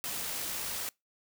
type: noise with amplitude modulation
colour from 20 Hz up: white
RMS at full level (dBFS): -35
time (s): 0.04-0.89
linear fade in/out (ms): 0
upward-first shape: sine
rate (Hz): 59.7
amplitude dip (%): 25
effects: noise-tail reverb RT60 0.2 s tail -25 dB re dry